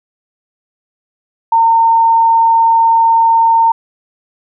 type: tone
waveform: sine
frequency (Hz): 912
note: A#5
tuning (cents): -38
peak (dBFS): -6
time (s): 1.52-3.72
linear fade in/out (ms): 5
effects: none